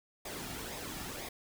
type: noise with flanger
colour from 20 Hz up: pink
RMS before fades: -42 dBFS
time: 0.25-1.29 s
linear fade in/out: 5 ms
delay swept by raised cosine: 0.68 to 1.98 ms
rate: 2 Hz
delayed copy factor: -0.55
effects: none